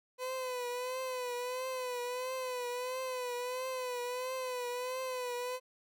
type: tone with vibrato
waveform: 30% pulse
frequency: 503 Hz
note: B4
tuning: 32 cents sharp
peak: -33 dBFS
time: 0.18-5.6 s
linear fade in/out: 50 ms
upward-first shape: triangle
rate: 1.5 Hz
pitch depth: 66 cents each way
effects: none